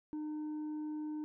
triangle tone with tanh clipping, 304.4 Hz, D#4, 38 cents flat, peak -38 dBFS, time 0.13-1.24 s, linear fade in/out 0 ms, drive 8 dB, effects none

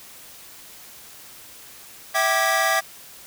45% pulse tone cluster, 655 / 771 / 1183 / 1648 / 1948 Hz, E5 / G5 / D6 / G#6 / B6, -11 / -29 / +12 / -14 / -24 cents, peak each -25 dBFS, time 2.14-2.81 s, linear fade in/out 20 ms, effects white hiss -44 dBFS RMS until 3.26 s

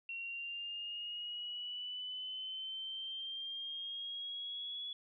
sine linear sweep, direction up, 2730 to 3393 Hz, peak -40 dBFS, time 0.09-4.93 s, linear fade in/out 2 ms, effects none

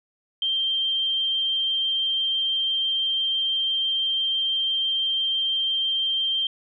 sine tone, 3157 Hz, G7, 12 cents sharp, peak -21 dBFS, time 0.42-6.47 s, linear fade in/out 2 ms, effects none

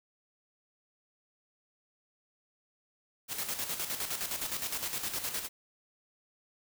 white noise with tremolo, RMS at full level -34 dBFS, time 3.28-5.49 s, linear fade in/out 50 ms, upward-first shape square, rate 9.7 Hz, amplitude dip 55%, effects none

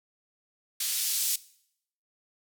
violet noise with band-pass filter sweep, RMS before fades -29 dBFS, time 0.8-1.36 s, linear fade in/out 5 ms, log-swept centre 3100 to 4800 Hz, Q 0.74, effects noise-tail reverb RT60 0.7 s tail -20 dB re dry

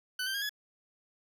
20% pulse tone with pitch steps, 1500 / 1561 / 1624.5 / 1690.5 Hz, F#6 / G6 / G#6 / G#6, +23 / -8 / -39 / +30 cents, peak -27 dBFS, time 0.19-0.494 s, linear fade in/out 5 ms, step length 76 ms, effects none

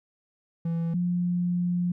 triangle / sine tone pair in turn, 166.7 / 176.61 Hz, E3 / F3, +20 / +20 cents, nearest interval minor second, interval 100 cents, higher second, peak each -23 dBFS, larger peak neither, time 0.65-0.94 / 0.94-1.92 s, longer second, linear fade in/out 5 ms, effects none

